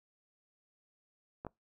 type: clicks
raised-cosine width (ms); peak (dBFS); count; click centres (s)
1; -27; 2; 1.449 / 1.467
effects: noise-tail reverb RT60 0.2 s tail -25 dB re dry